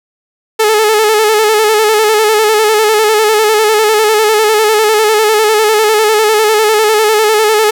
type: tone with vibrato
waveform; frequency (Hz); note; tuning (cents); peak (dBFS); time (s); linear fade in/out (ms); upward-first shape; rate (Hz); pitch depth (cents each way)
sawtooth; 430.9; A4; -36; -3; 0.59-7.71; 10; square; 10; 45
effects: none